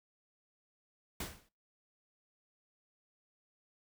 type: noise with exponential decay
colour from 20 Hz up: pink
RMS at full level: -36 dBFS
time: 1.2-1.49 s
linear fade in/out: 5 ms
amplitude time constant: 63 ms
effects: noise-tail reverb RT60 0.3 s tail -21 dB re dry